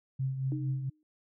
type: tone with tremolo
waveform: sine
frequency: 133 Hz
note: C3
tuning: 29 cents sharp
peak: -27 dBFS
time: 0.19-0.9 s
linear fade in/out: 10 ms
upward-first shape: triangle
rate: 4.4 Hz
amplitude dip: 60%
type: tone with exponential decay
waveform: sine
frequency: 306.9 Hz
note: D#4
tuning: 24 cents flat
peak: -32 dBFS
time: 0.52-1.03 s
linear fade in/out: 1 ms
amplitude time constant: 110 ms
effects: none